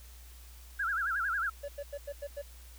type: tone with vibrato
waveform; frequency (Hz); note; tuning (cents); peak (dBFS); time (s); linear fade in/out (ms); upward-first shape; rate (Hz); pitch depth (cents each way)
sine; 1480; F#6; 0; -29; 0.79-1.5; 10; sine; 11; 200
type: tone bursts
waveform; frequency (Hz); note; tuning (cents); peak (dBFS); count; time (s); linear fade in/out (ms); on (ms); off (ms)
triangle; 571; D5; -49; -34; 6; 1.63-2.42; 10; 55; 92
effects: added 60 Hz sine -49 dBFS peak until 2.78 s + white hiss -57 dBFS RMS until 2.78 s